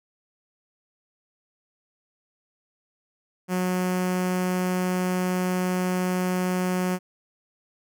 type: tone with notch filter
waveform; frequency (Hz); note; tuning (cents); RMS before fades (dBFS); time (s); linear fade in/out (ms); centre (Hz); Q
sawtooth; 182.6; F#3; -23; -25; 3.48-6.99; 50; 3800; 1.8
effects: none